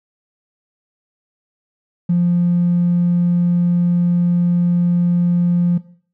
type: tone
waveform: triangle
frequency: 174.61 Hz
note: F3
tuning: in tune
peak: -8 dBFS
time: 2.09-5.78 s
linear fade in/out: 10 ms
effects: noise-tail reverb RT60 0.5 s tail -21 dB re dry + tanh soft clip ceiling -10 dBFS